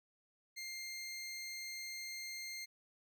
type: tone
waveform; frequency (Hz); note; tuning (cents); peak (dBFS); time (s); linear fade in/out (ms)
20% pulse; 2109; C7; +13; -38; 0.56-2.66; 20
effects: none